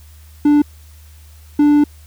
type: tone bursts at uneven times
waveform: triangle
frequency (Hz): 293.7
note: D4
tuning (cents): 0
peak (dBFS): -6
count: 2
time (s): 0.45-0.62 / 1.59-1.84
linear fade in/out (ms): 5
effects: added 76 Hz sine -39 dBFS peak until 2.06 s + white hiss -50 dBFS RMS until 2.06 s